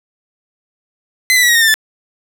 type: tone with pitch steps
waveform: sawtooth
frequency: 2041 / 1989.8 / 1939.8 / 1891.2 / 1843.7 / 1797.4 / 1752.3 Hz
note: C7 / B6 / B6 / A#6 / A#6 / A6 / A6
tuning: -44 / +12 / -32 / +24 / -20 / +36 / -8 cents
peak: -5 dBFS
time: 1.3-1.741 s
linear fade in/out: 0 ms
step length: 63 ms
effects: none